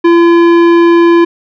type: tone with tanh clipping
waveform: sine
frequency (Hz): 340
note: F4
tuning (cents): -46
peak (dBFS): -5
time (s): 0.04-1.25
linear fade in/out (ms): 10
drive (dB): 15
effects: none